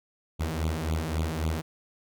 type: beating tone pair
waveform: sawtooth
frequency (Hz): 77.7 / 81.4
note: D#2 / E2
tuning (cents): -2 / -21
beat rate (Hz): 3.7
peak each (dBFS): -26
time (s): 0.39-1.62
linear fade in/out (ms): 20
effects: none